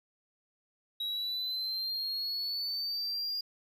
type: exponential sweep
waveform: triangle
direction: up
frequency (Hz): 3848 to 4837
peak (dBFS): -31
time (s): 1-3.41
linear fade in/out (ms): 5
effects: none